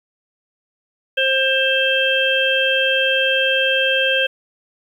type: harmonic tone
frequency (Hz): 530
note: C5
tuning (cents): +22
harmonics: 1 / 3 / 5 / 6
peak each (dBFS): -20 / -20 / -20 / -20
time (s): 1.17-4.27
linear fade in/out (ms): 10
effects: 8-bit